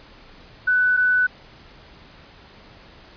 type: tone pair in turn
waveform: sine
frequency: 1493 / 1493 Hz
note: F#6 / F#6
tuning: +15 / +15 cents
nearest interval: unison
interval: 0 cents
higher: neither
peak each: -15 dBFS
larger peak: neither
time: 0.67-0.97 / 0.97-1.27 s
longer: neither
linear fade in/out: 10 ms
effects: pink hiss -47 dBFS RMS until 3.16 s + resampled to 11025 Hz